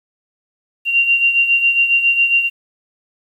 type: beating tone pair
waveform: sine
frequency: 2765 / 2772.3 Hz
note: F7 / F7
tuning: -18 / -13 cents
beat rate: 7.3 Hz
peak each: -12 / -19 dBFS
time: 0.85-2.5 s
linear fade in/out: 50 ms
effects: 8-bit